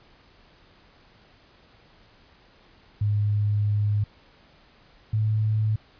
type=tone pair in turn; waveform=sine; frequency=103.83 / 108.1 Hz; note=G#2 / A2; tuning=0 / -30 cents; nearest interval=minor second; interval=70 cents; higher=second; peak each=-20 dBFS; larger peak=neither; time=3.01-4.04 / 5.13-5.76 s; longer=first; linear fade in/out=5 ms; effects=pink hiss -56 dBFS RMS until 5.99 s + resampled to 11025 Hz